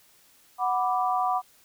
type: chord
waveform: sine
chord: B minor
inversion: second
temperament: equal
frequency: 740 / 987.8 / 1174.7 Hz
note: F#5 / B5 / D6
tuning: 0 / 0 / 0 cents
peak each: -25 / -29 / -28 dBFS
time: 0.58-1.42 s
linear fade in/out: 50 ms
effects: white hiss -59 dBFS RMS until 1.64 s